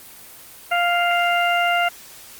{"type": "harmonic tone", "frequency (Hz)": 698.5, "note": "F5", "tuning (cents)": 0, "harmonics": [1, 2, 3, 4], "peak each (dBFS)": [-19, -22, -24, -25], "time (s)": [0.71, 1.89], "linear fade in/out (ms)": 10, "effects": ["white hiss -42 dBFS RMS until 2.39 s", "Opus 24 kbps"]}